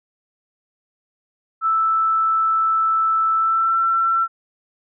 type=tone with pitch glide; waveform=sine; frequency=1318.5 to 1345.4 Hz; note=E6 to E6; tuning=0 to +35 cents; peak=-15 dBFS; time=1.61-4.28 s; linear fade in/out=50 ms; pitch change=+35 cents; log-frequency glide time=3.35-3.79 s; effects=none